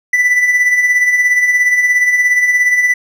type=tone with tremolo; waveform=triangle; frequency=1982 Hz; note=B6; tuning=6 cents sharp; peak=-5 dBFS; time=0.13-2.94 s; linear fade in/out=5 ms; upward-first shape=sine; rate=17 Hz; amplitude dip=50%; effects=none